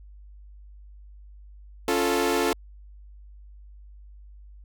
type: chord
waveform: sawtooth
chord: Db augmented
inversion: none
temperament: equal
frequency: 277.2 / 349.2 / 440 Hz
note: Db4 / F4 / A4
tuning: 0 / 0 / 0 cents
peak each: -24 / -22 / -21 dBFS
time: 1.88-2.53 s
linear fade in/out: 2 ms
effects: added 50 Hz sine -44 dBFS peak until 4.64 s